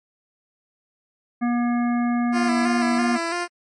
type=harmonic tone; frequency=240 Hz; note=B3; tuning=49 cents flat; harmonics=1 / 3 / 5 / 7 / 9; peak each=-19 / -29 / -33 / -36 / -38 dBFS; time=1.41-3.18 s; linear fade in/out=20 ms
type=tone with vibrato; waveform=10% pulse; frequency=342.2 Hz; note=F4; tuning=35 cents flat; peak=-15 dBFS; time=2.32-3.48 s; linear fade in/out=50 ms; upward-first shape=square; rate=3 Hz; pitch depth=39 cents each way
effects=low-pass 9000 Hz 12 dB/octave + MP3 48 kbps